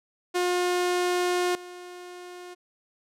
sawtooth tone with level steps, 357.5 Hz, F4, 41 cents sharp, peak -19 / -36 dBFS, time 0.34-2.55 s, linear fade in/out 20 ms, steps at 1.55 s, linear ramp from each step 2 ms, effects low-pass 11000 Hz 12 dB/octave

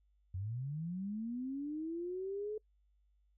sine linear sweep, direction up, 87.31 to 433.1 Hz, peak -37 dBFS, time 0.34-2.58 s, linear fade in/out 5 ms, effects noise-tail reverb RT60 0.1 s tail -26 dB re dry + added 50 Hz sine -69 dBFS peak until 3.37 s

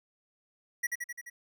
square tone with echo, 1930 Hz, B6, 40 cents flat, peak -28 dBFS, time 0.83-0.87 s, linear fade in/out 10 ms, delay 86 ms, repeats 5, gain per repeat -3 dB, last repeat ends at 1.3 s, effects none

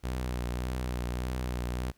sawtooth tone with vibrato, 61.74 Hz, B1, in tune, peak -27 dBFS, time 0.03-1.92 s, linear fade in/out 20 ms, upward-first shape triangle, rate 1.7 Hz, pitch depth 52 cents each way, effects pink hiss -68 dBFS RMS until 1.97 s

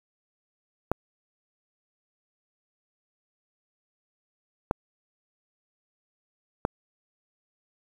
clicks, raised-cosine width 1 ms, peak -9 dBFS, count 3, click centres 0.916 / 4.711 / 6.651 s, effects 7-bit

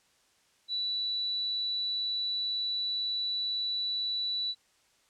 sine tone, 3951 Hz, B7, in tune, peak -29 dBFS, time 0.68-4.55 s, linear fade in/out 50 ms, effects white hiss -67 dBFS RMS until 5.09 s + low-pass 8000 Hz 12 dB/octave

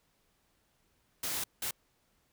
white noise bursts at uneven times, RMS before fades -35 dBFS, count 2, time 1.23-1.44 / 1.62-1.71 s, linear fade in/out 5 ms, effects pink hiss -73 dBFS RMS until 2.32 s

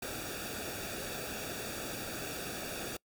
pink noise with comb filter, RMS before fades -40 dBFS, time 0.02-2.97 s, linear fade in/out 5 ms, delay 0.97 ms, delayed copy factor -0.75, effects noise-tail reverb RT60 0.1 s tail -24 dB re dry

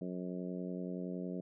harmonic tone, 90.7 Hz, F#2, 34 cents flat, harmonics 2 / 3 / 4 / 5 / 6 / 7, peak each -40 / -44 / -46 / -48 / -50 / -51 dBFS, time 0.01-1.41 s, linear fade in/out 5 ms, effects none

